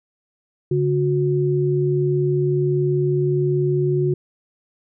sine tone pair together, 142.51 / 363.9 Hz, C#3 / F#4, +48 / -29 cents, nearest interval octave + major third, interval 1623 cents, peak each -19 dBFS, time 0.71-4.14 s, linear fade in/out 5 ms, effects none

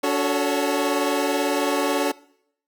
25% pulse chord, D major seventh, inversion none, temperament equal with one note detuned, 286.3 / 370 / 440 / 554.4 Hz, D4 / F#4 / A4 / C#5, -44 / 0 / 0 / 0 cents, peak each -20 / -23 / -22 / -25 dBFS, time 0.03-2.12 s, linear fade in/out 10 ms, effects noise-tail reverb RT60 0.7 s tail -22 dB re dry

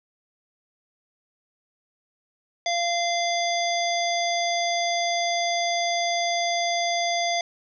harmonic tone, 690 Hz, F5, 21 cents flat, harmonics 1 / 3 / 5 / 7 / 9, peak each -24 / -29 / -31 / -32 / -34 dBFS, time 2.66-7.41 s, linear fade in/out 2 ms, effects none

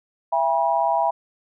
sine tone cluster, 668 / 806 / 967 Hz, E5 / G5 / B5, +23 / +48 / -37 cents, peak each -22 dBFS, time 0.32-1.11 s, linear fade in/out 10 ms, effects none

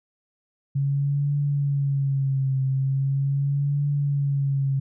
sine tone with vibrato, 138.4 Hz, C#3, 2 cents flat, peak -20 dBFS, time 0.75-4.8 s, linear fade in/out 10 ms, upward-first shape triangle, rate 0.4 Hz, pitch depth 72 cents each way, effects none

